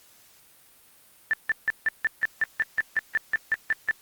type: tone bursts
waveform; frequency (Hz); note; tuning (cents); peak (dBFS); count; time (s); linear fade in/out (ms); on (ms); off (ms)
sine; 1771; A6; +11; -19; 15; 1.31-3.91; 0; 24; 160
effects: white hiss -56 dBFS RMS until 4.01 s + Opus 48 kbps